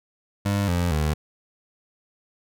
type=tone with pitch steps; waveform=25% pulse; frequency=100.5 / 87.49 / 76.16 Hz; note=G2 / F2 / D#2; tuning=+44 / +4 / -36 cents; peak=-17 dBFS; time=0.45-1.14 s; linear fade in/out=10 ms; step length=230 ms; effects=none